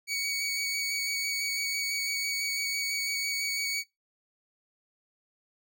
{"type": "tone with vibrato", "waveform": "20% pulse", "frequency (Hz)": 2247, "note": "C#7", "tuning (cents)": 23, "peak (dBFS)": -24, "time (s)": [0.07, 3.84], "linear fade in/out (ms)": 50, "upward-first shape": "square", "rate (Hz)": 6, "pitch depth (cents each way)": 11, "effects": ["noise-tail reverb RT60 0.2 s tail -24 dB re dry"]}